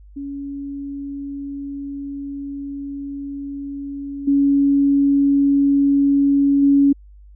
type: tone with level steps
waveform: sine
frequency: 280.2 Hz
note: C#4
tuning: 19 cents sharp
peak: -26 / -12 / -10 dBFS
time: 0.16-6.93 s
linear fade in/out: 10 ms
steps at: 4.27 / 6.62 s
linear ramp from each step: 10 ms
effects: added 50 Hz sine -41 dBFS peak until 7.35 s